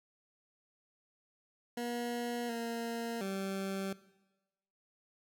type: tone with pitch steps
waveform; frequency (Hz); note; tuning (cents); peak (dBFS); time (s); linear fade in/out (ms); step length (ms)
20% pulse; 239.3 / 232.1 / 193.9; A#3 / A#3 / G3; +46 / -7 / -19; -31; 1.77-3.93; 5; 720
effects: noise-tail reverb RT60 1.0 s tail -17 dB re dry